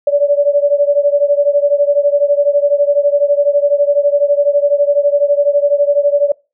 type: beating tone pair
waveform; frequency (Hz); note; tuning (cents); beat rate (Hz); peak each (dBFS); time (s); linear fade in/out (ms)
sine; 571 / 583; D5 / D5; -49 / -13; 12; -11 / -13; 0.07-6.32; 5
effects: noise-tail reverb RT60 0.3 s tail -26 dB re dry